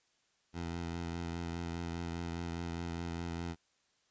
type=tone with vibrato; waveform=15% pulse; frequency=84.9 Hz; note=F2; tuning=48 cents flat; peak=-31 dBFS; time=0.53-3.56 s; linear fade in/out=50 ms; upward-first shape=triangle; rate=4.9 Hz; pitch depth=29 cents each way; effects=white hiss -74 dBFS RMS until 4.1 s + resampled to 16000 Hz